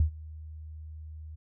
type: tone with ADSR envelope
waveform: sine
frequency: 77.78 Hz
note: D#2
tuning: in tune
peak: -18 dBFS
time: 0-1.36 s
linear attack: 3 ms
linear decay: 97 ms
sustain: -22 dB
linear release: 14 ms
effects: none